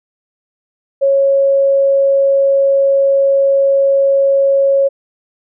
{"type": "tone", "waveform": "sine", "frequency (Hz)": 550, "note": "C#5", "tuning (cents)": -14, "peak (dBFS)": -8, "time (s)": [1.01, 4.89], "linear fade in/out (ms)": 20, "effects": []}